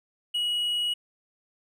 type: tone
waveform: triangle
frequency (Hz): 2910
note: F#7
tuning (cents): -29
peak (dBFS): -23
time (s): 0.34-0.94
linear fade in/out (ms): 10
effects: none